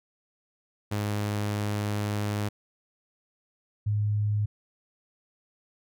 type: tone pair in turn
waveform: sawtooth / sine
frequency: 103.83 / 104.61 Hz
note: G#2 / G#2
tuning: 0 / +13 cents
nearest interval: unison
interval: 13 cents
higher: second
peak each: -23 dBFS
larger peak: neither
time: 0.91-2.49 / 3.86-4.46 s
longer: first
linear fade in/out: 10 ms
effects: none